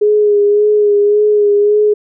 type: tone with vibrato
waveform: sine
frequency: 415.3 Hz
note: G#4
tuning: in tune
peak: -7 dBFS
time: 0.01-1.94 s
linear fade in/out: 10 ms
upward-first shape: sine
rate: 1.8 Hz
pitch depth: 28 cents each way
effects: none